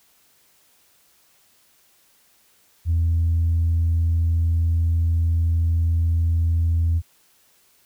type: tone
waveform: sine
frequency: 83.2 Hz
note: E2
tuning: 17 cents sharp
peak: -15 dBFS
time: 2.85-7.02 s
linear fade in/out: 50 ms
effects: tanh soft clip ceiling -14 dBFS + white hiss -59 dBFS RMS until 7.85 s